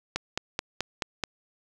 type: click train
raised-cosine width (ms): 0.2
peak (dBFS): -10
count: 6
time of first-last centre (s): 0.16-1.238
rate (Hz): 4.64
effects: none